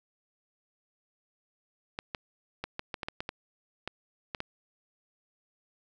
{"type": "clicks", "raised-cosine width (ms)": 0.3, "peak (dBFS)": -18, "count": 12, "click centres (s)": [1.989, 2.148, 2.64, 2.794, 2.942, 3.032, 3.085, 3.205, 3.291, 3.876, 4.348, 4.404], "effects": []}